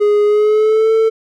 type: tone with pitch glide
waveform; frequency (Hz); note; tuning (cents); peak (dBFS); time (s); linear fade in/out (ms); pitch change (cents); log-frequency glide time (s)
triangle; 415.3 to 445.1; G#4 to A4; 0 to +20; -7; 0-1.1; 20; +120; 0.25-0.92
effects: none